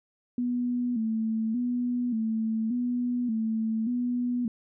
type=tone with vibrato; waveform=sine; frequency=233.1 Hz; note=A#3; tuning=in tune; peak=-25 dBFS; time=0.38-4.48 s; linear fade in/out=2 ms; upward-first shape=square; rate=0.86 Hz; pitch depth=85 cents each way; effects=none